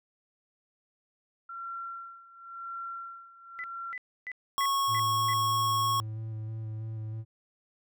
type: tone with tremolo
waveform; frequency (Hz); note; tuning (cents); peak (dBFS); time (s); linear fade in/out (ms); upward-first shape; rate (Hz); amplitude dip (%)
sine; 1365; F6; -40; -35; 1.49-3.93; 5; sine; 0.94; 85
type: tone bursts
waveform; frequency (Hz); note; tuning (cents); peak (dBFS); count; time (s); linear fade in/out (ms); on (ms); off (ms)
sine; 2000; B6; +21; -35; 6; 3.59-5.334; 0; 49; 290
type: tone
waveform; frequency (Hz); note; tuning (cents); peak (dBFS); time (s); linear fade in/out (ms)
square; 1100; C#6; -14; -26; 4.58-6; 0
type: tone with vibrato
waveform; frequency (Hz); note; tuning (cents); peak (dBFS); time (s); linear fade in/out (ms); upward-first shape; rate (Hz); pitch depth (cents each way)
triangle; 110; A2; 0; -32; 4.87-7.25; 50; square; 3.1; 15
effects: none